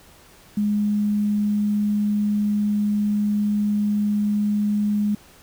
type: tone with quantisation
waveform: sine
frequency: 207.7 Hz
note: G#3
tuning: in tune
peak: -18 dBFS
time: 0.57-5.15 s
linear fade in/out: 5 ms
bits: 8
effects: pink hiss -50 dBFS RMS until 5.42 s